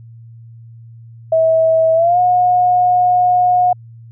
sine tone with pitch glide, 647 to 722.1 Hz, E5 to F#5, -32 to -42 cents, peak -9 dBFS, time 1.32-3.73 s, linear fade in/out 5 ms, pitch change +190 cents, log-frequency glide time 1.94-2.19 s, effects added 115 Hz sine -35 dBFS peak until 4.11 s

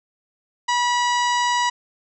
harmonic tone, 972 Hz, B5, 28 cents flat, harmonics 1 / 2 / 3 / 4 / 5 / 6 / 7 / 8, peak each -19 / -25 / -29 / -31 / -33 / -35 / -36 / -37 dBFS, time 0.68-1.7 s, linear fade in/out 10 ms, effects none

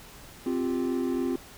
triangle chord, C suspended fourth, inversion none, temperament just, 261.6 / 348.8 / 392.4 Hz, C4 / F4 / G4, 0 / -2 / +2 cents, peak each -26 / -28 / -32 dBFS, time 0.46-1.36 s, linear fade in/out 5 ms, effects pink hiss -48 dBFS RMS until 1.57 s

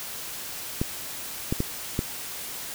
clicks, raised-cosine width 3 ms, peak -11 dBFS, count 4, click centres 0.815 / 1.525 / 1.604 / 1.991 s, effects white hiss -36 dBFS RMS until 2.74 s

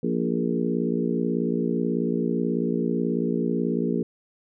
harmonic tone with a mistuned harmonic, 58.27 Hz, A#1, in tune, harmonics 3 / 4 / 5 / 6 / 7 / 8, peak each -28 / -26 / -30 / -31 / -30 / -33 dBFS, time 0.03-4.03 s, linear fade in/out 5 ms, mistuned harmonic 7, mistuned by +28 cents, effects none

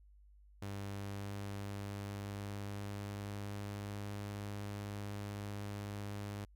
sawtooth tone with pitch glide, 100 to 101.98 Hz, G2 to G#2, +35 to -31 cents, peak -37 dBFS, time 0.62-6.45 s, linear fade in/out 5 ms, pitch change +34 cents, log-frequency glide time 0.91-4.22 s, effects added 50 Hz sine -59 dBFS peak until 6.55 s

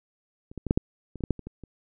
clicks, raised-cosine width 3 ms, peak -30 / -22 / -17 / -7 / -8 / -26 / -25 / -15 / -10 / -26 / -24 / -29 dBFS, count 12, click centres 0.515 / 0.577 / 0.667 / 0.709 / 0.775 / 1.157 / 1.207 / 1.238 / 1.307 / 1.393 / 1.47 / 1.637 s, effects none

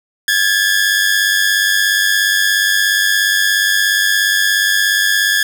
sawtooth tone pair together, 1632 / 1729 Hz, G#6 / A6, -31 / -31 cents, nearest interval minor second, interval 100 cents, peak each -11 dBFS, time 0.28-5.43 s, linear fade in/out 2 ms, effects none

